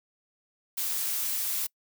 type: noise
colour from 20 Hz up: blue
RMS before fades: -30 dBFS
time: 0.77-1.67 s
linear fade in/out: 10 ms
effects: noise-tail reverb RT60 0.1 s tail -26 dB re dry